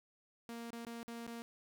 sawtooth tone with dropouts, 233.1 Hz, A#3, in tune, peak -40 dBFS, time 0.49-1.42 s, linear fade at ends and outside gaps 0 ms, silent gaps 0.705-0.73 / 0.85-0.867 / 1.031-1.08 / 1.267-1.277 s, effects 13-bit

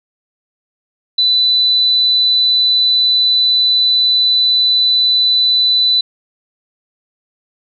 sine tone, 3991 Hz, B7, 17 cents sharp, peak -9 dBFS, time 1.18-6.01 s, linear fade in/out 5 ms, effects none

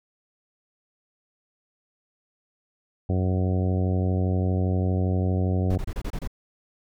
harmonic tone, 92.5 Hz, F#2, in tune, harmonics 1 / 2 / 3 / 4 / 5 / 6 / 7 / 8, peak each -22 / -28 / -32 / -34 / -36 / -38 / -39 / -40 dBFS, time 3.09-5.78 s, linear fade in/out 5 ms
brown noise bursts, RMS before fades -29 dBFS, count 7, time 5.7-6.275 s, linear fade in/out 5 ms, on 59 ms, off 27 ms
effects none

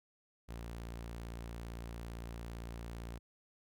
sawtooth tone, 57.7 Hz, A#1, 17 cents flat, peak -39 dBFS, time 0.48-3.19 s, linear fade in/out 20 ms, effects none

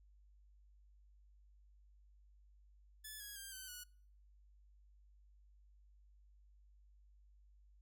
5% pulse tone with pitch steps, 1729 / 1659.5 / 1592.8 / 1528.8 / 1467.4 Hz, A6 / G#6 / G6 / G6 / F#6, -31 / -2 / +27 / -44 / -15 cents, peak -38 dBFS, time 3.04-3.84 s, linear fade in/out 10 ms, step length 160 ms, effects noise-tail reverb RT60 0.6 s tail -25 dB re dry + added 50 Hz sine -63 dBFS peak until 7.81 s

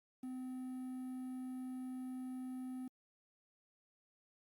triangle tone with quantisation, 256 Hz, C4, 38 cents flat, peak -40 dBFS, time 0.23-2.88 s, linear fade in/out 5 ms, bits 11, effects Opus 48 kbps

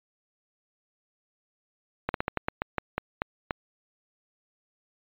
slowing click train, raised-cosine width 0.5 ms, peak -11 dBFS, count 11, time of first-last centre 2.09-3.508 s, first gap 52 ms, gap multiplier 1.21, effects resampled to 8000 Hz

